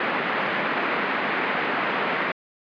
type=band-pass noise; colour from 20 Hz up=white; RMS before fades=-25 dBFS; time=0-2.32 s; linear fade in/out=5 ms; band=180 to 2200 Hz; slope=24 dB/octave; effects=resampled to 11025 Hz